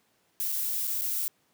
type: noise with dropouts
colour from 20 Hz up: violet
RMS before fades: -30 dBFS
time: 0.4-1.28 s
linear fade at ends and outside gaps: 0 ms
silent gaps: 0.519-0.523 / 0.871-0.876 / 1.012-1.019 s
effects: pink hiss -69 dBFS RMS until 1.53 s + high-pass 150 Hz 12 dB/octave